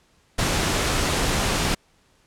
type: noise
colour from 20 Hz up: pink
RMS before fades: -22 dBFS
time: 0.38-1.75 s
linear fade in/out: 10 ms
effects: pink hiss -61 dBFS RMS until 2.26 s + low-pass 9000 Hz 12 dB/octave